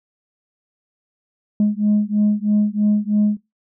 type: beating tone pair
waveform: sine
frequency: 207.7 / 210.8 Hz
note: G#3 / G#3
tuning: 0 / +26 cents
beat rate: 3.1 Hz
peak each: -16 dBFS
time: 1.6-3.37 s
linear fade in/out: 2 ms
effects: noise-tail reverb RT60 0.2 s tail -21 dB re dry + tanh soft clip ceiling -10 dBFS